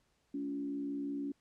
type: tone with frequency modulation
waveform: sine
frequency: 282.5 Hz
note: C#4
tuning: 33 cents sharp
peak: -35 dBFS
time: 0.34-1.32 s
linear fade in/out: 5 ms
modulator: 65.5 Hz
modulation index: 0.54
effects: pink hiss -75 dBFS RMS until 1.4 s + low-pass 9000 Hz 12 dB/octave